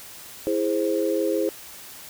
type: chord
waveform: sine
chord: E augmented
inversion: none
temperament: equal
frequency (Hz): 329.6 / 415.3 / 523.3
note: E4 / G#4 / B#4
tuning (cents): 0 / 0 / 0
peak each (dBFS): -25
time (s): 0.47-1.49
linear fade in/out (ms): 0
effects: white hiss -42 dBFS RMS until 2.09 s